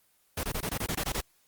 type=noise bursts; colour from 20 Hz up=pink; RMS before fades=-31 dBFS; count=10; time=0.37-1.208 s; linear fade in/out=5 ms; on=64 ms; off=22 ms; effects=white hiss -67 dBFS RMS until 1.47 s + Opus 24 kbps